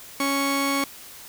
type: tone pair together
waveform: sawtooth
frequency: 277.2 / 1108.8 Hz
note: C#4 / C#6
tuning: 0 / 0 cents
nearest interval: 2 octaves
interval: 2400 cents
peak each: -20 dBFS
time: 0.2-0.84 s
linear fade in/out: 2 ms
effects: white hiss -43 dBFS RMS until 1.28 s